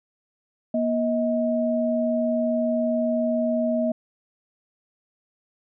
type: tone pair together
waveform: sine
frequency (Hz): 238.7 / 634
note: A#3 / D#5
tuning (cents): +41 / +32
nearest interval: octave + perfect fourth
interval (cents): 1691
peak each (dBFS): -23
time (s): 0.74-3.92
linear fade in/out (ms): 5
effects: none